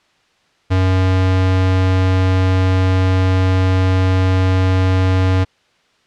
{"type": "tone", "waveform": "square", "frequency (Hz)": 93.4, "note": "F#2", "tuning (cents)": 17, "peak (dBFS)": -12, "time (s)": [0.7, 5.45], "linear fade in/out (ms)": 20, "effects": ["white hiss -57 dBFS RMS until 6.06 s", "low-pass 4000 Hz 12 dB/octave"]}